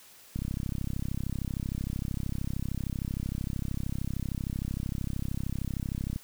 click train, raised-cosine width 5 ms, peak -20 dBFS, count 193, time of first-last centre 0.36-6.161 s, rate 33.1 Hz, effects white hiss -54 dBFS RMS until 6.23 s

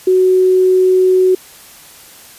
sine tone, 371.4 Hz, F#4, 7 cents sharp, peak -7 dBFS, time 0.07-1.35 s, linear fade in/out 5 ms, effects white hiss -39 dBFS RMS until 2.38 s + resampled to 32000 Hz

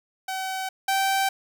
sawtooth tone pair in turn, 760 / 776.4 Hz, F#5 / G5, +46 / -17 cents, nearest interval unison, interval 37 cents, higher second, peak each -24 / -17 dBFS, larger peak second, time 0.28-0.69 / 0.88-1.29 s, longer neither, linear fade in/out 5 ms, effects none

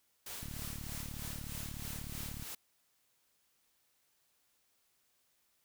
white noise with tremolo, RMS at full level -44 dBFS, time 0.26-2.55 s, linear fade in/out 5 ms, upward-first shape sine, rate 3.2 Hz, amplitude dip 55%
click train, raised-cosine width 5 ms, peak -33 dBFS, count 74, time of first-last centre 0.43-2.425 s, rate 36.6 Hz
effects white hiss -75 dBFS RMS until 5.64 s

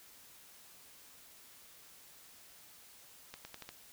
accelerating click train, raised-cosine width 0.2 ms, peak -28 dBFS, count 5, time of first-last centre 3.34-3.691 s, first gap 110 ms, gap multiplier 0.85, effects white hiss -58 dBFS RMS until 3.92 s

